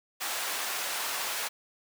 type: high-pass noise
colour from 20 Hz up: pink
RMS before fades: -33 dBFS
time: 0.2-1.49 s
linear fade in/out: 20 ms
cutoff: 840 Hz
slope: 12 dB/octave
effects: none